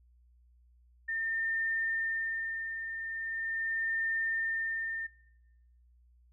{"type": "tone with tremolo", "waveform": "sine", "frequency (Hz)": 1809, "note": "A6", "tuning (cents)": 48, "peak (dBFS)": -29, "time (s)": [1.08, 5.07], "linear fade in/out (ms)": 10, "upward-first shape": "sine", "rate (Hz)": 0.41, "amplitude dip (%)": 55, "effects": ["noise-tail reverb RT60 1.0 s tail -22 dB re dry", "added 60 Hz sine -60 dBFS peak until 6.32 s"]}